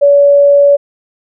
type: tone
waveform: sine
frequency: 569 Hz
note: C#5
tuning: 45 cents sharp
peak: -3 dBFS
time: 0.01-0.77 s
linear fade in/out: 20 ms
effects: none